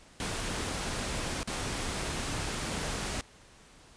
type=noise with dropouts; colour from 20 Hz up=pink; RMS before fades=-34 dBFS; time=0.2-3.21 s; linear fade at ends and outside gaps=1 ms; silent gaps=1.431-1.474 s; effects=pink hiss -56 dBFS RMS until 3.96 s + resampled to 22050 Hz